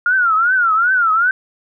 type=tone with vibrato; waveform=sine; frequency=1400 Hz; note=F6; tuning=4 cents sharp; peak=-11 dBFS; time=0.06-1.31 s; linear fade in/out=2 ms; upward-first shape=triangle; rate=2.6 Hz; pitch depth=190 cents each way; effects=none

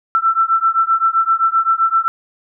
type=beating tone pair; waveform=sine; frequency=1333 / 1340.7 Hz; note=E6 / E6; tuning=+19 / +29 cents; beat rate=7.7 Hz; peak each=-15 dBFS; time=0.15-2.08 s; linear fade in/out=0 ms; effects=none

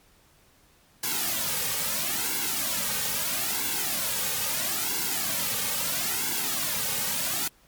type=noise with flanger; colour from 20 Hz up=white; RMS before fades=-28 dBFS; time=1.03-7.48 s; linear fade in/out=5 ms; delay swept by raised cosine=1.6 to 3 ms; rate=0.76 Hz; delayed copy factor=-0.8; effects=pink hiss -60 dBFS RMS until 7.67 s + MP3 96 kbps

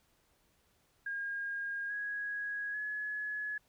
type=tone with pitch steps; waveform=sine; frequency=1622 / 1659 / 1696.7 Hz; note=G#6 / G#6 / G#6; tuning=-41 / -2 / +37 cents; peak=-35 dBFS; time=1.06-3.58 s; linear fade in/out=5 ms; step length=840 ms; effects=pink hiss -72 dBFS RMS until 3.68 s

